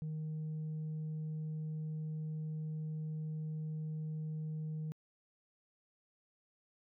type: tone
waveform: sine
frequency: 155.56 Hz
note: D#3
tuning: in tune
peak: -35 dBFS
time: 0.02-4.92 s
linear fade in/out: 0 ms
effects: tanh soft clip ceiling -36 dBFS